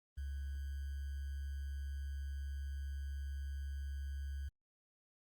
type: tone with sample-and-hold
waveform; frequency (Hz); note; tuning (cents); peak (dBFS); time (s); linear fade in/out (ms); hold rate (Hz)
sine; 69.3; C#2; 0; -39; 0.17-4.49; 10; 1575
effects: Opus 24 kbps